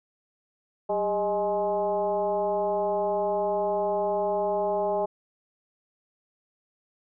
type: tone with frequency modulation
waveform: sine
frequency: 621 Hz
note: D#5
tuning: 3 cents flat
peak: -23 dBFS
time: 0.89-5.06 s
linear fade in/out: 10 ms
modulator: 217 Hz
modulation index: 1.2
effects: none